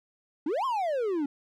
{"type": "exponential two-way sweep", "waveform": "triangle", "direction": "up then down", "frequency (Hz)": [272.4, 1100, 272.4], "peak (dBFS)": -24, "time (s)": [0.46, 1.26], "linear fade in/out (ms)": 5, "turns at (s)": 0.65, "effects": []}